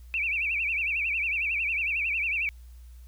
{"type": "tone with vibrato", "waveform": "sine", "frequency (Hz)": 2489, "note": "D#7", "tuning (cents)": 0, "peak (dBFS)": -25, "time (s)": [0.14, 2.49], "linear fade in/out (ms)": 0, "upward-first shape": "sine", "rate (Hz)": 11, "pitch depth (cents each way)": 170, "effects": ["added 60 Hz sine -44 dBFS peak until 3.07 s", "white hiss -64 dBFS RMS until 3.07 s"]}